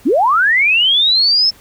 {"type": "linear sweep", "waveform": "sine", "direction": "up", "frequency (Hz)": [208.8, 5340], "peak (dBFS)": -9, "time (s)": [0.05, 1.51], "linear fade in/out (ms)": 20, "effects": ["pink hiss -45 dBFS RMS until 1.6 s"]}